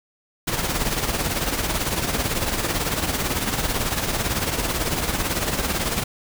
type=noise with tremolo; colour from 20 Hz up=pink; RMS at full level=-21 dBFS; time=0.47-6.04 s; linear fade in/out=10 ms; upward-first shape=triangle; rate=18 Hz; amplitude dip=65%; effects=none